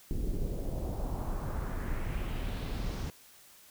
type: noise with low-pass filter sweep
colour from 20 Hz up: brown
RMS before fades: -34 dBFS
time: 0.11-3.1 s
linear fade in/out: 0 ms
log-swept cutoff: 310 to 6400 Hz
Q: 1.9
effects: white hiss -57 dBFS RMS until 3.7 s